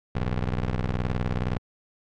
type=ring-modulated tone; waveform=20% pulse; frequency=62.2 Hz; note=B1; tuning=13 cents sharp; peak=-17 dBFS; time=0.15-1.58 s; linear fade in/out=5 ms; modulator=40.7 Hz; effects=low-pass 3000 Hz 12 dB/octave + AAC 64 kbps